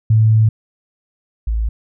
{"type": "tone pair in turn", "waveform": "sine", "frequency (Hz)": [110, 55.21], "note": ["A2", "A1"], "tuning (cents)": [0, 7], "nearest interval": "octave", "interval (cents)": 1193, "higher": "first", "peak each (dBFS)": [-8, -15], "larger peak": "first", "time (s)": [[0.1, 0.49], [1.47, 1.69]], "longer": "first", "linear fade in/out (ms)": 5, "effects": []}